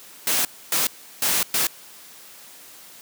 white noise bursts at uneven times, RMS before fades -21 dBFS, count 4, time 0.27-0.45 / 0.72-0.87 / 1.22-1.43 / 1.54-1.67 s, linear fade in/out 2 ms, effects white hiss -45 dBFS RMS until 3.01 s + high-pass 150 Hz 12 dB/octave

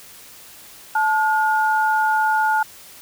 sine tone pair together, 869 / 1433.1 Hz, A5 / F6, -22 / +44 cents, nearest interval major sixth, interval 866 cents, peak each -17 / -20 dBFS, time 0.95-2.63 s, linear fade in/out 5 ms, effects white hiss -43 dBFS RMS until 3.01 s

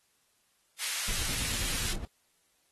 pink high-pass noise, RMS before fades -34 dBFS, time 0.78-1.96 s, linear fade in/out 50 ms, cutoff 2100 Hz, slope 12 dB/octave
brown noise with tremolo, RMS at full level -35 dBFS, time 1.08-2.05 s, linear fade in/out 0 ms, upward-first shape sine, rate 9.5 Hz, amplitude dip 50%
effects white hiss -71 dBFS RMS until 2.71 s + AAC 32 kbps

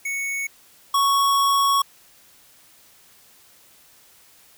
square tone pair in turn, 2217 / 1110.9 Hz, C#7 / C#6, 0 / +3 cents, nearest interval octave, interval 1197 cents, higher first, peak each -25 / -17 dBFS, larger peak second, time 0.05-0.47 / 0.94-1.82 s, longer second, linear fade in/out 5 ms, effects white hiss -53 dBFS RMS until 4.57 s

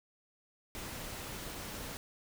pink noise, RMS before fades -43 dBFS, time 0.75-1.97 s, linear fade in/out 0 ms, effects none

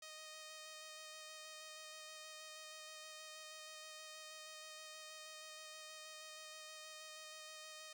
5% pulse tone with vibrato, 622.3 Hz, D#5, in tune, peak -40 dBFS, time 0.02-7.93 s, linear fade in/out 5 ms, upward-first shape square, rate 6.3 Hz, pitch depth 9 cents each way, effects none

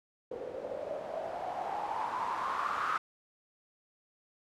blue noise with low-pass filter sweep, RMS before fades -36 dBFS, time 0.31-2.98 s, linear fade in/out 5 ms, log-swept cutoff 470 to 1300 Hz, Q 7.6, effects none

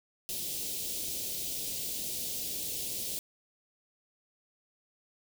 white band-stop noise, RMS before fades -36 dBFS, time 0.29-3.19 s, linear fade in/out 0 ms, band 560 to 3000 Hz, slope 24 dB/octave, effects none

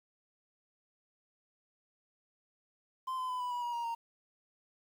triangle tone with pitch steps, 1038 / 1021.3 / 1005 / 988.8 / 973 / 957.4 / 942 / 926.9 Hz, C6 / C6 / B5 / B5 / B5 / A#5 / A#5 / A#5, -14 / -42 / +30 / +2 / -26 / +46 / +18 / -10 cents, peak -32 dBFS, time 3.07-3.95 s, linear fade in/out 10 ms, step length 110 ms, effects 10-bit

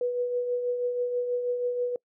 sine tone with tremolo, 490.1 Hz, B4, 13 cents flat, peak -23 dBFS, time 0.01-1.96 s, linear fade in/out 2 ms, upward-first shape triangle, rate 6.2 Hz, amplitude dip 50%, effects noise-tail reverb RT60 0.1 s tail -25 dB re dry

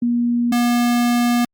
sine / square tone pair in turn, 238.9 / 240.4 Hz, A#3 / B3, +43 / -46 cents, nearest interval unison, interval 11 cents, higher second, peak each -15 dBFS, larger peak neither, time 0.02-0.52 / 0.52-1.45 s, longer second, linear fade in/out 5 ms, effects Opus 48 kbps

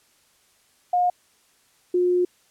sine tone pair in turn, 716 / 358 Hz, F5 / F4, +43 / +43 cents, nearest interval octave, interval 1200 cents, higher first, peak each -17 dBFS, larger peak neither, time 0.93-1.1 / 1.94-2.25 s, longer second, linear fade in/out 5 ms, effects white hiss -61 dBFS RMS until 2.5 s + low-pass 11000 Hz 12 dB/octave

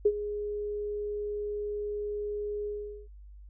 sine tone with ADSR envelope, 415.3 Hz, G#4, in tune, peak -17 dBFS, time 0.05-3.08 s, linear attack 8 ms, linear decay 57 ms, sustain -14 dB, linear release 420 ms, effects added 50 Hz sine -46 dBFS peak until 3.49 s

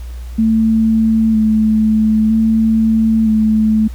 sine tone with vibrato, 220 Hz, A3, in tune, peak -9 dBFS, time 0.38-3.88 s, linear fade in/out 10 ms, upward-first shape square, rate 0.52 Hz, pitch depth 19 cents each way, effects added 60 Hz sine -24 dBFS peak until 3.94 s + pink hiss -44 dBFS RMS until 3.94 s

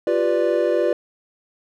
triangle chord, G dominant seventh, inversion third, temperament equal, 349.2 / 392 / 493.9 / 587.3 Hz, F4 / G4 / B4 / D5, 0 / 0 / 0 / 0 cents, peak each -20 / -23 / -20 / -19 dBFS, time 0.07-0.93 s, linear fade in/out 2 ms, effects none

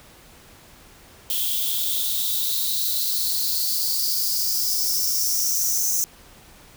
violet noise with high-pass filter sweep, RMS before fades -23 dBFS, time 1.3-6.04 s, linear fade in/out 0 ms, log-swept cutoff 3200 to 6200 Hz, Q 8.3, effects pink hiss -49 dBFS RMS until 6.76 s

